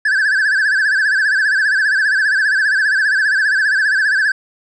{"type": "tone with vibrato", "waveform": "triangle", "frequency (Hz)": 1630, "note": "G#6", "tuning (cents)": -33, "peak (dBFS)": -10, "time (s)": [0.05, 4.32], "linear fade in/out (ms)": 5, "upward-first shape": "sine", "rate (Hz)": 15, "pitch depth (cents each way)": 120, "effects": ["resampled to 22050 Hz"]}